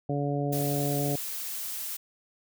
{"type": "harmonic tone", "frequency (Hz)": 143, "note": "D3", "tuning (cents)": -46, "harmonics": [1, 2, 3, 4, 5], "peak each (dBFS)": [-29, -32, -34, -35, -36], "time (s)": [0.09, 1.16], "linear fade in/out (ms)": 5}
{"type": "noise", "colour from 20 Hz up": "blue", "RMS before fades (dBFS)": -35, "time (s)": [0.52, 1.97], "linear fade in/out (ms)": 10}
{"effects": []}